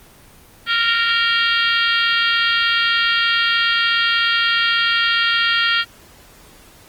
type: harmonic tone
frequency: 463.3 Hz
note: A#4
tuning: 11 cents flat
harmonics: 3 / 4 / 5 / 6 / 7 / 8 / 9 / 10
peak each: -19 / -21 / -26 / -23 / -20 / -31 / -29 / -29 dBFS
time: 0.66-5.85 s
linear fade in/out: 50 ms
effects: pink hiss -46 dBFS RMS until 6.88 s + Opus 24 kbps